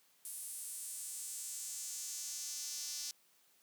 sawtooth tone with high-pass filter sweep, 293.7 Hz, D4, in tune, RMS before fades -44 dBFS, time 0.25-3.11 s, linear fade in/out 2 ms, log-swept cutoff 9900 to 5500 Hz, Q 2.6, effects white hiss -70 dBFS RMS until 3.62 s + high-pass 150 Hz 12 dB/octave

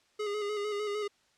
square tone with vibrato, 415.3 Hz, G#4, in tune, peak -32 dBFS, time 0.19-1.08 s, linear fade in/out 10 ms, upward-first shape square, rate 6.6 Hz, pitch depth 32 cents each way, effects white hiss -68 dBFS RMS until 1.37 s + low-pass 6000 Hz 12 dB/octave

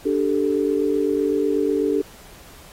sine chord, D suspended fourth, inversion none, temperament equal, 293.7 / 392 / 440 Hz, D4 / G4 / A4, 0 / 0 / 0 cents, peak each -22 dBFS, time 0.05-2.02 s, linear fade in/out 10 ms, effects pink hiss -46 dBFS RMS until 2.72 s + AAC 48 kbps

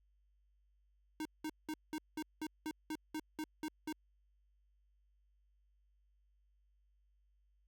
square tone bursts, 310 Hz, D#4, 6 cents flat, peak -39 dBFS, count 12, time 1.2-3.926 s, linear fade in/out 2 ms, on 53 ms, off 190 ms, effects added 50 Hz sine -70 dBFS peak until 7.67 s

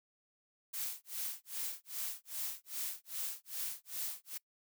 blue noise with tremolo, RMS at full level -38 dBFS, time 0.73-4.38 s, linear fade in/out 10 ms, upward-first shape sine, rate 2.5 Hz, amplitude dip 100%, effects noise-tail reverb RT60 0.1 s tail -23 dB re dry

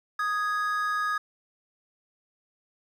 triangle tone pair together, 1244.5 / 1661.2 Hz, D#6 / G#6, 0 / 0 cents, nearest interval perfect fourth, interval 500 cents, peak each -25 / -28 dBFS, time 0.19-1.18 s, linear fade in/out 5 ms, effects 10-bit

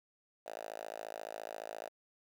5% pulse tone with high-pass filter, 54.4 Hz, A1, 19 cents flat, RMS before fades -45 dBFS, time 0.46-1.89 s, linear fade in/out 5 ms, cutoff 640 Hz, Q 3.4, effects 11-bit

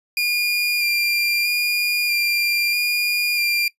30% pulse tone with vibrato, 2406 Hz, D7, 41 cents sharp, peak -15 dBFS, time 0.17-3.68 s, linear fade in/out 2 ms, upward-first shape square, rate 0.78 Hz, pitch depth 14 cents each way, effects noise-tail reverb RT60 0.1 s tail -19 dB re dry + resampled to 32000 Hz

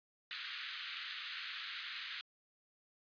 white band-pass noise, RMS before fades -45 dBFS, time 0.31-2.21 s, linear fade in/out 0 ms, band 1300 to 4200 Hz, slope 48 dB/octave, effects resampled to 11025 Hz

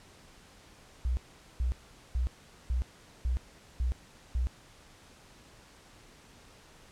sine tone bursts, 61.74 Hz, B1, in tune, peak -26 dBFS, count 7, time 1.05-4.47 s, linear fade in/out 0 ms, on 120 ms, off 430 ms, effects pink hiss -56 dBFS RMS until 6.91 s + low-pass 9000 Hz 12 dB/octave

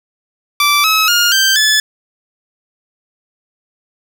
15% pulse tone with pitch steps, 1166 / 1286.3 / 1419 / 1565.4 / 1727 Hz, D6 / E6 / F6 / G6 / A6, -13 / -43 / +27 / -3 / -33 cents, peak -3 dBFS, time 0.6-1.8 s, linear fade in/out 2 ms, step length 240 ms, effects none

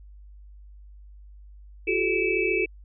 sine tone cluster, 350.6 / 384.7 / 432.7 / 2309 / 2613 Hz, F4 / G4 / A4 / D7 / E7, +7 / -33 / -29 / -30 / -16 cents, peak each -28 dBFS, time 1.87-2.66 s, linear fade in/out 10 ms, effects added 50 Hz sine -44 dBFS peak until 2.84 s

